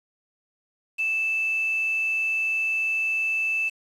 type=tone with quantisation; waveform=sine; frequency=2637 Hz; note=E7; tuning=in tune; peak=-22 dBFS; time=0.98-3.7 s; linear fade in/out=20 ms; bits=7; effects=low-pass 10000 Hz 12 dB/octave